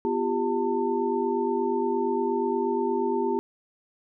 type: tone cluster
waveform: sine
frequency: 248.1 / 347.3 / 395.8 / 897 Hz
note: B3 / F4 / G4 / A5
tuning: +8 / -10 / +17 / +33 cents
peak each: -30 / -29 / -26 / -30 dBFS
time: 0.05-3.39 s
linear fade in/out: 0 ms
effects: none